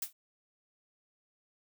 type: noise with exponential decay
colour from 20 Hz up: blue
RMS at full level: -30 dBFS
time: 0.02-0.13 s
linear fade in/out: 5 ms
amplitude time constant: 23 ms
effects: none